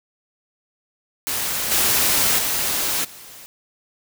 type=noise with level steps; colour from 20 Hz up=white; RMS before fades=-24 / -18 / -22 / -41 dBFS; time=1.27-3.46 s; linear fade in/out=0 ms; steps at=1.71 / 2.38 / 3.04 s; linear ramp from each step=10 ms; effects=none